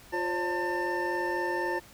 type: tone cluster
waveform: triangle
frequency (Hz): 351.8 / 529 / 573 / 897 / 1792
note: F4 / C5 / D5 / A5 / A6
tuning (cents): +13 / +19 / -43 / +33 / +31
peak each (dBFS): -30 / -35 / -38 / -31 / -32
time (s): 0.12-1.8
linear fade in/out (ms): 20
effects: pink hiss -53 dBFS RMS until 1.93 s